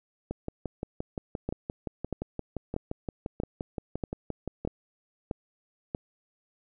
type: two click trains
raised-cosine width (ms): 2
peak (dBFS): -19 / -17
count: 26 / 8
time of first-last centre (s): 0.31-4.65 / 1.49-5.949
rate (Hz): 5.76 / 1.57
effects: none